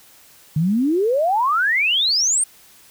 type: exponential sweep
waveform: sine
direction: up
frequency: 146.83 to 9070 Hz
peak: -15 dBFS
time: 0.56-2.44 s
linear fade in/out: 5 ms
effects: white hiss -49 dBFS RMS until 2.9 s